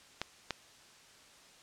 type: clicks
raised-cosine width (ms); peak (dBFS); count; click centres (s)
0.2; -16; 2; 0.216 / 0.507
effects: white hiss -58 dBFS RMS until 1.62 s + low-pass 7000 Hz 12 dB/octave